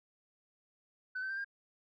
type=tone with pitch steps; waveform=sine; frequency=1509 / 1540.7 / 1573.1 / 1606.1 Hz; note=F#6 / G6 / G6 / G6; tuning=+34 / -30 / +6 / +42 cents; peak=-34 dBFS; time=1.15-1.446 s; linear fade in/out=10 ms; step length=74 ms; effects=tanh soft clip ceiling -33 dBFS